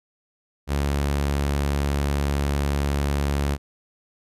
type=tone; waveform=sawtooth; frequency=71 Hz; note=C#2; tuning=42 cents sharp; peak=-17 dBFS; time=0.67-3.58 s; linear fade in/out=50 ms; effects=resampled to 32000 Hz

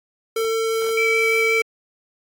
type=tone; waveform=square; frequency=449 Hz; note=A4; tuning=35 cents sharp; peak=-20 dBFS; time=0.36-1.62 s; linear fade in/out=5 ms
type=tone with vibrato; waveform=sine; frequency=2303 Hz; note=D7; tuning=34 cents flat; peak=-18 dBFS; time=0.97-1.62 s; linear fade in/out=5 ms; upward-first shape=square; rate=5.7 Hz; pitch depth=9 cents each way
effects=AAC 64 kbps

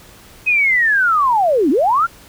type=linear two-way sweep; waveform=sine; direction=down then up; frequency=2548 to 246.9 to 1432 Hz; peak=-11 dBFS; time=0.46-2.07 s; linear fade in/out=20 ms; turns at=1.7 s; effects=pink hiss -43 dBFS RMS until 2.28 s

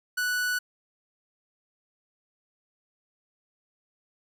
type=tone; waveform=45% pulse; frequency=1480 Hz; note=F#6; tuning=in tune; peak=-25 dBFS; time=0.17-0.59 s; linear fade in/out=10 ms; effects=none

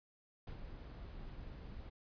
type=noise with ADSR envelope; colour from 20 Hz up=brown; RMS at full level=-44 dBFS; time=0.47-1.9 s; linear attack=4 ms; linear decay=91 ms; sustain=-5 dB; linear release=13 ms; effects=resampled to 11025 Hz

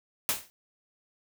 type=noise with exponential decay; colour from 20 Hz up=white; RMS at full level=-24 dBFS; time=0.29-0.5 s; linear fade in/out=0 ms; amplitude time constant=45 ms; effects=none

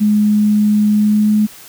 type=tone with pitch glide; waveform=sine; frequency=210 to 212.1 Hz; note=G#3 to G#3; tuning=+19 to +37 cents; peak=-9 dBFS; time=0-1.47 s; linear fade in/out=20 ms; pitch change=+18 cents; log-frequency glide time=0.96-1.34 s; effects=white hiss -38 dBFS RMS until 1.68 s

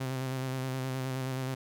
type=tone with vibrato; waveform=sawtooth; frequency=130.81 Hz; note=C3; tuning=in tune; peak=-28 dBFS; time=0-1.55 s; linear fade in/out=10 ms; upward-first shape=square; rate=9.5 Hz; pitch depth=24 cents each way; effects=none

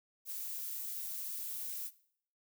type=noise; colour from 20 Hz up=violet; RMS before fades=-41 dBFS; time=0.25-1.91 s; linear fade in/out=50 ms; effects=noise-tail reverb RT60 0.6 s tail -18 dB re dry

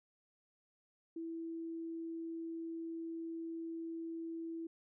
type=tone; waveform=sine; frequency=329.6 Hz; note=E4; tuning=in tune; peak=-40 dBFS; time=1.16-4.67 s; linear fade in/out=5 ms; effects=none

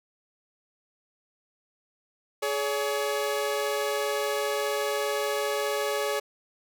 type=tone pair together; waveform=sawtooth; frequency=421 / 566 Hz; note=G#4 / C#5; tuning=+24 / +36 cents; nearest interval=perfect fourth; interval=512 cents; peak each=-25 dBFS; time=2.42-6.2 s; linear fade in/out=10 ms; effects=none

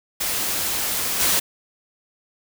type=noise with level steps; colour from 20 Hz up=white; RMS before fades=-24 / -19 dBFS; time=0.2-1.4 s; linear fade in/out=10 ms; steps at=1.19 s; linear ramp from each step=20 ms; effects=none

